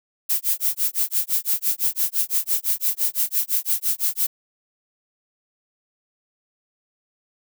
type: noise with tremolo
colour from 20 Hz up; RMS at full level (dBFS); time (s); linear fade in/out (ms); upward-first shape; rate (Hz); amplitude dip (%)
violet; -19; 0.29-4.27; 10; sine; 5.9; 100
effects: none